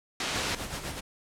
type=low-pass noise; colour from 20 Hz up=white; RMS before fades=-32 dBFS; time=0.2-0.55 s; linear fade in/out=2 ms; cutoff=4600 Hz; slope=12 dB/octave
type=noise with tremolo; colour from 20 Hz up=pink; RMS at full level=-34 dBFS; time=0.34-1.01 s; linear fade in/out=20 ms; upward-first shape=sine; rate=7.9 Hz; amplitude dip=55%
effects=low-pass 11000 Hz 12 dB/octave